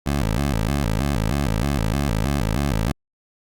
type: tone with vibrato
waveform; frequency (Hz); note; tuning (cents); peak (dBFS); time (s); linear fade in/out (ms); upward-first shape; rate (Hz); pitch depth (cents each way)
15% pulse; 61.74; B1; 0; -13; 0.06-2.92; 5; square; 3.2; 240
effects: Opus 48 kbps